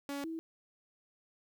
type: tone pair in turn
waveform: sawtooth / sine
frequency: 281.8 / 325.3 Hz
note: C#4 / E4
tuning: +29 / -23 cents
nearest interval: major second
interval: 248 cents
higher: second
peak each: -33 / -37 dBFS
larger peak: first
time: 0.09-0.24 / 0.24-0.39 s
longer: neither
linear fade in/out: 0 ms
effects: 12-bit